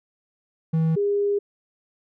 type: tone pair in turn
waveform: triangle / sine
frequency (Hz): 161.2 / 406.2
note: E3 / G#4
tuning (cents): -38 / -38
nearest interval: octave + major third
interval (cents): 1600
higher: second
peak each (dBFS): -16 / -19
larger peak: first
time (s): 0.73-0.96 / 0.96-1.39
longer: second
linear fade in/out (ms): 10
effects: none